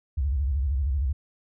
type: tone with vibrato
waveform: sine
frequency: 68.5 Hz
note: C#2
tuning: 20 cents flat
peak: -22 dBFS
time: 0.17-1.13 s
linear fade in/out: 10 ms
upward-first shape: square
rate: 13 Hz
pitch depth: 160 cents each way
effects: none